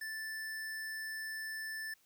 square tone, 1760 Hz, A6, in tune, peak -40 dBFS, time 0.01-1.94 s, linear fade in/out 5 ms, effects white hiss -70 dBFS RMS until 2.05 s

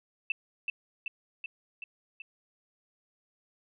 sine tone with echo, 2660 Hz, E7, 15 cents sharp, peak -26 dBFS, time 0.3-0.32 s, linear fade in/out 2 ms, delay 380 ms, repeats 5, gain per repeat -3 dB, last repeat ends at 2.22 s, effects none

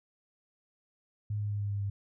sine tone with pitch steps, 104.6 / 103.7 / 102.8 / 101.92 / 101.04 / 100.17 Hz, G#2 / G#2 / G#2 / G#2 / G#2 / G2, +13 / -2 / -17 / -32 / -47 / +38 cents, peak -30 dBFS, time 1.3-1.9 s, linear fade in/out 5 ms, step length 100 ms, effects none

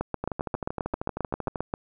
two click trains, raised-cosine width 1 ms, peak -13 / -16 dBFS, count 14 / 18, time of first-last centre 0.01-1.739 / 0.24-1.558 s, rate 7.52 / 12.9 Hz, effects none

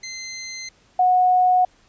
5% pulse / sine tone pair in turn, 2070 / 731.9 Hz, C7 / F#5, -19 / -19 cents, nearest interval octave + tritone, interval 1800 cents, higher first, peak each -17 / -13 dBFS, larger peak second, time 0.03-0.69 / 0.99-1.65 s, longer neither, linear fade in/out 5 ms, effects pink hiss -57 dBFS RMS until 1.88 s + resampled to 16000 Hz

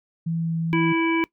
sine tone with vibrato, 164.81 Hz, E3, in tune, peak -22 dBFS, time 0.26-0.93 s, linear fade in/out 10 ms, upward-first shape triangle, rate 2.4 Hz, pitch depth 8 cents each way
harmonic tone, 329.3 Hz, E4, 2 cents flat, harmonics 1 / 3 / 5 / 7 / 9, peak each -20 / -28 / -34 / -26 / -38 dBFS, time 0.73-1.24 s, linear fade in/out 0 ms
effects noise-tail reverb RT60 0.1 s tail -21 dB re dry

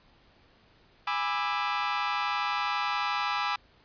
sawtooth chord, E dominant seventh, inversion first, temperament just, 824.1 / 988.9 / 1186.7 / 1318.5 Hz, G#5 / B5 / D6 / E6, -14 / +2 / +18 / 0 cents, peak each -29 dBFS, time 1.07-3.56 s, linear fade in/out 5 ms, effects pink hiss -61 dBFS RMS until 3.84 s + resampled to 11025 Hz

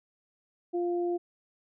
sine tone pair together, 349.2 / 698.4 Hz, F4 / F5, 0 / 0 cents, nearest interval octave, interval 1200 cents, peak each -27 / -37 dBFS, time 0.73-1.18 s, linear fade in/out 20 ms, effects none

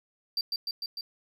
triangle tone with echo, 4699 Hz, D8, in tune, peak -25 dBFS, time 0.37-0.41 s, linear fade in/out 2 ms, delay 150 ms, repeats 4, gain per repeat -2 dB, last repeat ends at 1.01 s, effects none

